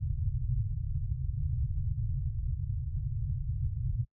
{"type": "low-pass noise", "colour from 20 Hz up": "white", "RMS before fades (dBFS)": -32, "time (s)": [0, 4.05], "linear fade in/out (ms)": 20, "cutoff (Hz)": 140, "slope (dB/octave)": 96, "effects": ["noise-tail reverb RT60 0.1 s tail -25 dB re dry"]}